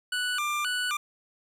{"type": "tone with vibrato", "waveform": "25% pulse", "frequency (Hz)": 1327, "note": "E6", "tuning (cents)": 11, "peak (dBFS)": -23, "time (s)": [0.12, 0.97], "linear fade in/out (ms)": 5, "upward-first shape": "square", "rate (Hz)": 1.9, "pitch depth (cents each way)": 190, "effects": ["low-pass 12000 Hz 12 dB/octave", "10-bit"]}